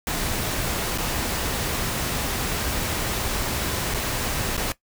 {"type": "noise with dropouts", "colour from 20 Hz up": "pink", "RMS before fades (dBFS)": -26, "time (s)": [0.07, 4.72], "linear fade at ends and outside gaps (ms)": 1, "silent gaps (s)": [[0.977, 0.983], [3.94, 3.945], [4.567, 4.577]], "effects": ["noise-tail reverb RT60 0.1 s tail -17 dB re dry"]}